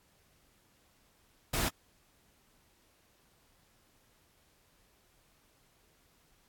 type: noise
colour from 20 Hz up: pink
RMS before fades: -31 dBFS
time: 1.53-1.69 s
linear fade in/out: 10 ms
effects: pink hiss -68 dBFS RMS until 6.48 s + AAC 64 kbps